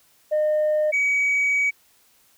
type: tone pair in turn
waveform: sine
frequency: 610 / 2267 Hz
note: D#5 / C#7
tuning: -34 / +38 cents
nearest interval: octave + major seventh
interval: 2272 cents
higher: second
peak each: -16 dBFS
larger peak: neither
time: 0.31-0.92 / 0.92-1.71 s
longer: second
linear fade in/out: 20 ms
effects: tanh soft clip ceiling -16 dBFS + white hiss -59 dBFS RMS until 2.37 s